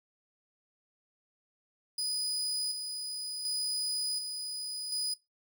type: tone with tremolo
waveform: 30% pulse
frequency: 4967 Hz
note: D#8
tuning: 4 cents flat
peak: -28 dBFS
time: 1.98-5.14 s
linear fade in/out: 5 ms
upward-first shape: square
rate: 0.68 Hz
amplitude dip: 45%
effects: noise-tail reverb RT60 0.2 s tail -21 dB re dry